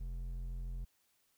sine tone with hard clipping, 43.47 Hz, F1, 7 cents flat, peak -40 dBFS, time 0-0.85 s, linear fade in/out 10 ms, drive 7 dB, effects white hiss -75 dBFS RMS until 1.37 s

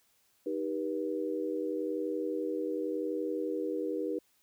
sine chord, Eb augmented, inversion none, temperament equal with one note detuned, 311.1 / 392 / 483.4 Hz, Eb4 / G4 / B4, 0 / 0 / -37 cents, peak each -35 / -36 / -35 dBFS, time 0.46-4.19 s, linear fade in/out 5 ms, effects white hiss -70 dBFS RMS until 4.42 s

